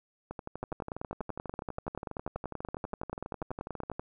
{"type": "two click trains", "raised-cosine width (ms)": 1, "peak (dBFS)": [-24, -21], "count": [45, 36], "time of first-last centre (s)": [[0.31, 3.917], [0.63, 3.995]], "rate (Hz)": [12.2, 10.4], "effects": []}